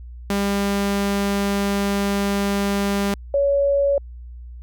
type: tone pair in turn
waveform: sawtooth / sine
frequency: 200 / 561.5 Hz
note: G3 / C#5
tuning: +35 / +22 cents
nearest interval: octave + tritone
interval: 1787 cents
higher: second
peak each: -15 dBFS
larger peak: neither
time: 0.3-3.14 / 3.34-3.98 s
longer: first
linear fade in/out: 2 ms
effects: added 60 Hz sine -34 dBFS peak until 4.62 s

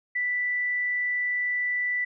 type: tone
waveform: sine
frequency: 1975.5 Hz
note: B6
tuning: in tune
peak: -24 dBFS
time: 0.15-2.05 s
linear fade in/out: 10 ms
effects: none

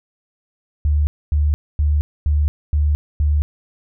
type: tone bursts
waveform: sine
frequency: 74.1 Hz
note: D2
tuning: 16 cents sharp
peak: -13 dBFS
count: 6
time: 0.85-3.42 s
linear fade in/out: 0 ms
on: 220 ms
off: 250 ms
effects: none

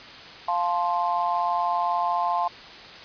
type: chord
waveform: sine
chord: F major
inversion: none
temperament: just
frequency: 698.5 / 873.1 / 1047.7 Hz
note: F5 / A5 / C6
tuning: 0 / -14 / +2 cents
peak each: -26 dBFS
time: 0.48-2.48 s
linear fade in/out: 5 ms
effects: white hiss -42 dBFS RMS until 3.04 s + resampled to 11025 Hz

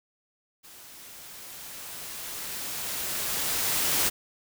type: noise with level ramp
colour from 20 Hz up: white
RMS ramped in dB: -49 to -24 dBFS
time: 0.63-4.1 s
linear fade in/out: 20 ms
effects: none

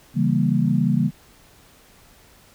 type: chord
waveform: sine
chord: C# diminished seventh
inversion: none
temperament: equal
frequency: 138.59 / 164.81 / 196 / 233.1 Hz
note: C#3 / E3 / G3 / Bb3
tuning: 0 / 0 / 0 / 0 cents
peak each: -22 dBFS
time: 0.14-1.11 s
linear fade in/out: 50 ms
effects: pink hiss -52 dBFS RMS until 2.54 s

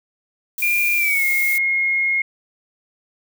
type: noise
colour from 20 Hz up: violet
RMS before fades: -26 dBFS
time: 0.58-1.58 s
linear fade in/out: 2 ms
type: tone with pitch glide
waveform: sine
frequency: 2400 to 2151 Hz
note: D7 to C7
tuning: +37 to +47 cents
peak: -16 dBFS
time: 0.62-2.22 s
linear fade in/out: 5 ms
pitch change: -190 cents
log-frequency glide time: 0.96-1.25 s
effects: none

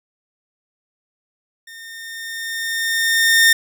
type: tone with level ramp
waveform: sawtooth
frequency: 1823 Hz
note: A#6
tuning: 39 cents flat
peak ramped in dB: -33 to -5 dBFS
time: 1.67-3.53 s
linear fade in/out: 5 ms
effects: none

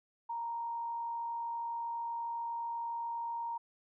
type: tone with frequency modulation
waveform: sine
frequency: 932.3 Hz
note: A#5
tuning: in tune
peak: -35 dBFS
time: 0.29-3.58 s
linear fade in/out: 10 ms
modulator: 47.5 Hz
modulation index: 0.22
effects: none

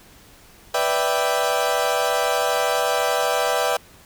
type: chord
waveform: 30% pulse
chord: E minor seventh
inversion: second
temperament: equal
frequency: 493.9 / 587.3 / 659.3 / 784 Hz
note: B4 / D5 / E5 / G5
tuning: 0 / 0 / 0 / 0 cents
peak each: -22 dBFS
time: 0.74-3.77 s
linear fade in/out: 5 ms
effects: pink hiss -49 dBFS RMS until 4.05 s

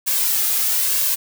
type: noise with flanger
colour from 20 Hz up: blue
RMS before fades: -19 dBFS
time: 0.06-1.16 s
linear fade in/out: 20 ms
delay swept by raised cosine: 1.8 to 2.44 ms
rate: 1.1 Hz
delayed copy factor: +0.5
effects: none

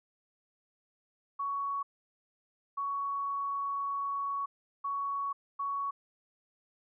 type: tone bursts at uneven times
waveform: sine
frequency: 1118 Hz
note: C#6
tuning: 14 cents sharp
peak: -31 dBFS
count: 4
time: 1.39-1.83 / 2.77-4.46 / 4.84-5.33 / 5.59-5.91 s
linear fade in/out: 10 ms
effects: none

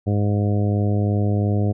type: harmonic tone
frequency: 102.9 Hz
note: G#2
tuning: 16 cents flat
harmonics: 1 / 2 / 3 / 4 / 5 / 6 / 7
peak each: -18 / -24 / -28 / -30 / -32 / -34 / -35 dBFS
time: 0.06-1.73 s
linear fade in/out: 20 ms
effects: none

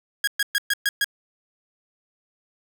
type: tone bursts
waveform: sawtooth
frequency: 1645 Hz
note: G#6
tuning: 17 cents flat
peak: -15 dBFS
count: 6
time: 0.24-1.044 s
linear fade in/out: 2 ms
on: 34 ms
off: 120 ms
effects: 7-bit

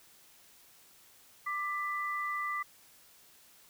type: tone pair together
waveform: sine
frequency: 1182.1 / 1988 Hz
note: D6 / B6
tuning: +11 / +11 cents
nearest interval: major sixth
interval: 900 cents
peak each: -34 / -36 dBFS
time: 1.46-2.63 s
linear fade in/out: 10 ms
effects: white hiss -60 dBFS RMS until 3.69 s

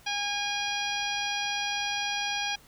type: harmonic tone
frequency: 816 Hz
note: G#5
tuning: 31 cents flat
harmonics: 1 / 2 / 3 / 4 / 5 / 6 / 7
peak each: -34 / -36 / -34 / -34 / -41 / -39 / -39 dBFS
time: 0.06-2.56 s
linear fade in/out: 10 ms
effects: pink hiss -56 dBFS RMS until 2.67 s

